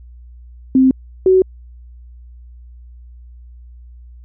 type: tone pair in turn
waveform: sine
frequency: 261.6 / 374.8 Hz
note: C4 / F#4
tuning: 0 / +22 cents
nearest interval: tritone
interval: 622 cents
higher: second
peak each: -7 dBFS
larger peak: neither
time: 0.75-0.91 / 1.26-1.42 s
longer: neither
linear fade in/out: 2 ms
effects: added 60 Hz sine -36 dBFS peak until 4.24 s